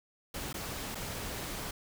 pink noise with dropouts, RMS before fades -39 dBFS, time 0.34-1.71 s, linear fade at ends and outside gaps 5 ms, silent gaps 0.529-0.541 / 0.948-0.953 s, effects none

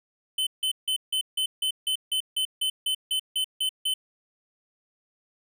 square tone bursts, 3049 Hz, G7, 49 cents flat, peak -24 dBFS, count 15, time 0.38-3.94 s, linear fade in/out 5 ms, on 88 ms, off 160 ms, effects none

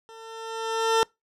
20% pulse tone with level ramp, 450.2 Hz, A4, 40 cents sharp, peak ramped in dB -39 to -12 dBFS, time 0.09-1.03 s, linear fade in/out 0 ms, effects noise-tail reverb RT60 0.2 s tail -26 dB re dry + low-pass 8000 Hz 12 dB/octave

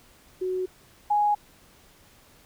sine tone pair in turn, 370 / 830.6 Hz, F#4 / G#5, 0 / 0 cents, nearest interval octave + major second, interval 1400 cents, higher second, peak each -25 / -19 dBFS, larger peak second, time 0.41-0.66 / 1.1-1.35 s, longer neither, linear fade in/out 10 ms, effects pink hiss -56 dBFS RMS until 2.45 s

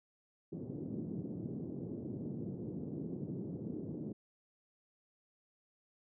pink band-pass noise, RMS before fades -42 dBFS, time 0.52-4.13 s, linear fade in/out 10 ms, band 130 to 370 Hz, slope 24 dB/octave, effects none

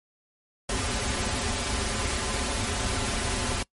pink noise with comb filter, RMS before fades -28 dBFS, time 0.69-3.63 s, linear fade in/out 5 ms, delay 6.3 ms, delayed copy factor -0.9, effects noise-tail reverb RT60 0.1 s tail -23 dB re dry + MP3 48 kbps

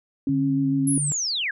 sine tone with vibrato, 272.2 Hz, C#4, 31 cents flat, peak -20 dBFS, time 0.27-0.98 s, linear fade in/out 2 ms, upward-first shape square, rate 6.7 Hz, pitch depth 13 cents each way
sine tone with pitch glide, 145.8 to 146.81 Hz, D3 to D3, -12 to 0 cents, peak -25 dBFS, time 0.29-1.12 s, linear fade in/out 0 ms, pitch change +12 cents, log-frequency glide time 0.8-0.9 s
sine linear sweep, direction down, 11175 to 1545 Hz, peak -23 dBFS, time 0.87-1.51 s, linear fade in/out 5 ms
effects none

